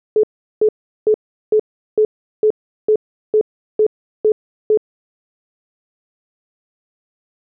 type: tone bursts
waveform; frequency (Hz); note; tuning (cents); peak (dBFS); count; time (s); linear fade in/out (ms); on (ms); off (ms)
sine; 429.5; A4; -42; -9; 11; 0.16-4.774; 2; 74; 380
effects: none